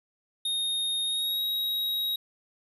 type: tone with pitch glide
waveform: square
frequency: 3705 to 3809 Hz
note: A#7 to A#7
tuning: -11 to +37 cents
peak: -27 dBFS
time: 0.45-2.16 s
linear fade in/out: 5 ms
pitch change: +48 cents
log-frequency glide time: 1.04-1.42 s
effects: none